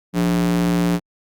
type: tone with high-pass filter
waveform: square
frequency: 58.5 Hz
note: A#1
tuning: 7 cents sharp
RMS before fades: -18 dBFS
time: 0.13-1 s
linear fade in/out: 50 ms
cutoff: 210 Hz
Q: 6.1
effects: Opus 48 kbps

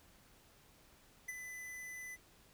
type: tone with ADSR envelope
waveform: square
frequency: 2005 Hz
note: B6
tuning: 26 cents sharp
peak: -39 dBFS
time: 1.28-2.17 s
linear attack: 10 ms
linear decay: 27 ms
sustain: -7 dB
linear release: 33 ms
effects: pink hiss -65 dBFS RMS until 2.53 s

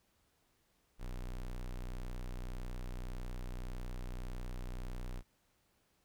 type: tone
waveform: square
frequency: 30.87 Hz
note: B0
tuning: in tune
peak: -40 dBFS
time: 0.98-5.23 s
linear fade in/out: 50 ms
effects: pink hiss -75 dBFS RMS until 6.04 s

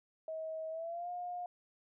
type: tone with pitch glide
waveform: sine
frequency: 638 to 712 Hz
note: D#5 to F5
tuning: +43 to +33 cents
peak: -38 dBFS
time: 0.28-1.46 s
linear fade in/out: 2 ms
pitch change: +190 cents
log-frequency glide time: 0.7-1.1 s
effects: none

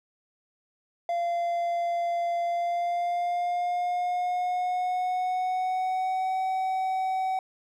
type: tone with pitch glide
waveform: triangle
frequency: 689 to 755.7 Hz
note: F5 to F#5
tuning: -24 to +36 cents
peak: -23 dBFS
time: 1.09-7.39 s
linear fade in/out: 2 ms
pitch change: +160 cents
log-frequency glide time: 2.43-6.42 s
effects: none

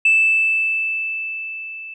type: tone with level ramp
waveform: sine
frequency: 2637 Hz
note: E7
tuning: in tune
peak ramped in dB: -9 to -31 dBFS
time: 0.05-1.94 s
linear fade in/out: 5 ms
effects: tanh soft clip ceiling -7 dBFS

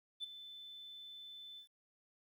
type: tone with ADSR envelope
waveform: sine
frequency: 3520 Hz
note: A7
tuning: in tune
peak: -35 dBFS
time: 0.2-1.68 s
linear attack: 37 ms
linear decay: 11 ms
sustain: -14 dB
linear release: 100 ms
effects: tanh soft clip ceiling -37 dBFS + 12-bit

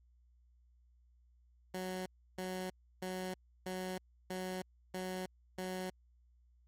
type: tone bursts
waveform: 15% pulse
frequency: 185 Hz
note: F#3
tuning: in tune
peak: -32 dBFS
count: 7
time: 1.74-5.9 s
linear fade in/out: 5 ms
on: 320 ms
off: 320 ms
effects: added 60 Hz sine -64 dBFS peak until 6.67 s + MP3 64 kbps

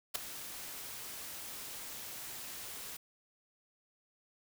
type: noise with ADSR envelope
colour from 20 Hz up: white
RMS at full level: -31 dBFS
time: 0.14-2.97 s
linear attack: 16 ms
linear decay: 5 ms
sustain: -14 dB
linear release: 7 ms
effects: none

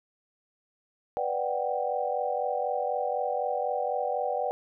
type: chord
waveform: sine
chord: G major seventh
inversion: first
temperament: equal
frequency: 493.9 / 587.3 / 740 / 784 Hz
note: B4 / D5 / F#5 / G5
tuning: 0 / 0 / 0 / 0 cents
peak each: -32 dBFS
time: 1.17-4.51 s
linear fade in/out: 0 ms
effects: none

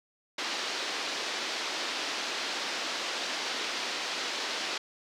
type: band-pass noise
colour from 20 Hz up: white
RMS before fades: -34 dBFS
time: 0.38-4.78 s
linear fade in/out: 5 ms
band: 260 to 5100 Hz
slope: 24 dB/octave
effects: none

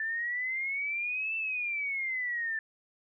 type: exponential two-way sweep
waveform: sine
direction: up then down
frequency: 1760 to 2668 to 1760 Hz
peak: -30 dBFS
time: 0-2.59 s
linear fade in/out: 2 ms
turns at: 1.36 s
effects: none

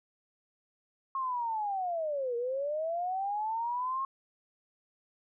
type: linear two-way sweep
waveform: sine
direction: down then up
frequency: 1085 to 465.9 to 1085 Hz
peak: -30 dBFS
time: 1.15-4.05 s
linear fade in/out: 2 ms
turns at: 2.36 s
effects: none

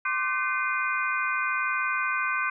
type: tone cluster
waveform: sine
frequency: 1054 / 1175 / 1529 / 2084 / 2453 Hz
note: C6 / D6 / G6 / C7 / D#7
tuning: +12 / +1 / -44 / -7 / -25 cents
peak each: -33 / -31 / -28 / -33 / -32 dBFS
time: 0.05-2.5 s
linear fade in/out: 5 ms
effects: none

